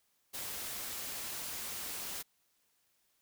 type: noise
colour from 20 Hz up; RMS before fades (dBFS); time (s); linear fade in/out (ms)
white; -41; 0.33-2.23; 20
effects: white hiss -75 dBFS RMS until 3.21 s